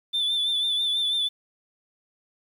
sine tone with vibrato, 3520 Hz, A7, in tune, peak -20 dBFS, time 0.13-1.29 s, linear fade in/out 20 ms, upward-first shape sine, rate 6.1 Hz, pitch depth 39 cents each way, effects tanh soft clip ceiling -20 dBFS + 9-bit

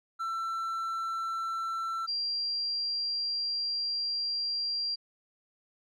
triangle / sine tone pair in turn, 1340 / 4750 Hz, E6 / D8, +28 / +19 cents, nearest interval octave + minor seventh, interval 2191 cents, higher second, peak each -29 / -29 dBFS, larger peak neither, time 0.19-2.07 / 2.07-4.96 s, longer second, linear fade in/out 20 ms, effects none

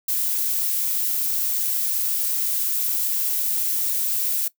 violet noise, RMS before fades -23 dBFS, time 0.08-4.48 s, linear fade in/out 5 ms, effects noise-tail reverb RT60 0.1 s tail -19 dB re dry

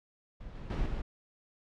brown noise with level steps, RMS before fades -45 / -42 / -31 / -35 dBFS, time 0.4-1.02 s, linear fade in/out 10 ms, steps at 0.55 / 0.7 / 0.86 s, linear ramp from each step 2 ms, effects low-pass 4000 Hz 12 dB/octave

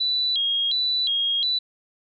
sine tone with vibrato, 3600 Hz, A7, 39 cents sharp, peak -20 dBFS, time 0-1.59 s, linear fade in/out 10 ms, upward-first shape square, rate 1.4 Hz, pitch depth 170 cents each way, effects none

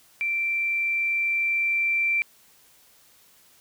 sine tone with level ramp, 2349 Hz, D7, in tune, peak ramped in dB -23 to -20 dBFS, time 0.21-2.22 s, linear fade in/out 0 ms, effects white hiss -57 dBFS RMS until 3.6 s

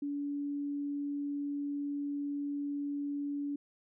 sine tone, 286.3 Hz, D4, 44 cents flat, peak -33 dBFS, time 0.02-3.56 s, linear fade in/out 5 ms, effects none

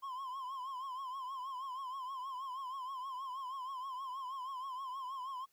triangle tone with vibrato, 1046.5 Hz, C6, in tune, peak -38 dBFS, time 0.02-5.46 s, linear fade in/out 20 ms, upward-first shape triangle, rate 6.3 Hz, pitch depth 110 cents each way, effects white hiss -75 dBFS RMS until 5.52 s

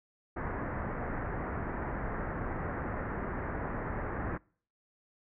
pink low-pass noise, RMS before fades -36 dBFS, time 0.36-4.38 s, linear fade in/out 10 ms, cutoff 1900 Hz, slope 48 dB/octave, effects noise-tail reverb RT60 0.5 s tail -26 dB re dry

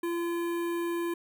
square tone with notch filter, 341.6 Hz, F4, 38 cents flat, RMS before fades -31 dBFS, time 0.03-1.14 s, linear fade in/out 5 ms, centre 5200 Hz, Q 0.66, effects none

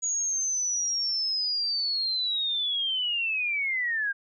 sine linear sweep, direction down, 6770 to 1584 Hz, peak -25 dBFS, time 0.02-4.13 s, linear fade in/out 20 ms, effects none

